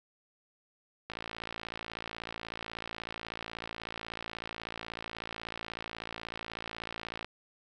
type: click train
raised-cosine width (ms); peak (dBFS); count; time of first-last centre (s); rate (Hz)
0.3; -22; 347; 1.1-7.246; 56.3
effects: none